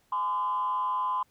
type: tone with frequency modulation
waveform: sine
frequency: 1020 Hz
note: C6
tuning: 44 cents flat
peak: -25 dBFS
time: 0.12-1.23 s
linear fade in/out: 5 ms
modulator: 181 Hz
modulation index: 0.49
effects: tanh soft clip ceiling -21 dBFS + pink hiss -68 dBFS RMS until 1.3 s